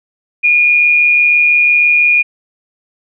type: tone with amplitude modulation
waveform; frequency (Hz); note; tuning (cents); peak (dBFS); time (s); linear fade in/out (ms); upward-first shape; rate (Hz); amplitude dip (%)
sine; 2434; D#7; -39; -5; 0.43-2.23; 20; sine; 146; 35
effects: none